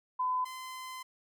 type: tone pair in turn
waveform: sine / sawtooth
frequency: 1011 / 1029.3 Hz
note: B5 / C6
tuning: +40 / -29 cents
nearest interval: unison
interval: 31 cents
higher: second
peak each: -28 / -37 dBFS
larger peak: first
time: 0.19-0.45 / 0.45-1.03 s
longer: second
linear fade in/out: 10 ms
effects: none